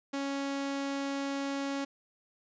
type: tone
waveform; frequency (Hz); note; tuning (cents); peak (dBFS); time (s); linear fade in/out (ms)
sawtooth; 277.2; C#4; 0; -28; 0.13-1.85; 10
effects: resampled to 16000 Hz